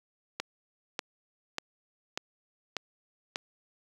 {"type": "click train", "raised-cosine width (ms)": 0.2, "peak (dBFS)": -14, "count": 6, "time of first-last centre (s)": [0.4, 3.359], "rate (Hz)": 1.69, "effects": ["high-pass 200 Hz 12 dB/octave", "8-bit"]}